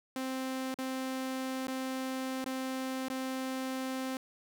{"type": "tone with dropouts", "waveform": "sawtooth", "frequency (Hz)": 261.6, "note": "C4", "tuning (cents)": 0, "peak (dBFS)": -30, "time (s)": [0.16, 4.17], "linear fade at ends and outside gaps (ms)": 2, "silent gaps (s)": [[0.743, 0.787], [1.671, 1.681], [2.443, 2.46], [3.084, 3.1]], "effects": []}